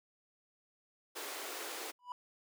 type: high-pass noise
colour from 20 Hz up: pink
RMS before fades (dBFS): -43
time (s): 1.15-1.92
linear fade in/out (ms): 20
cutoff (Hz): 320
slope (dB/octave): 48
type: tone with exponential growth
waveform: triangle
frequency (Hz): 985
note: B5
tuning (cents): -5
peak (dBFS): -34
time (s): 1.99-2.12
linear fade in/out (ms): 1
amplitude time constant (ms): 28
effects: none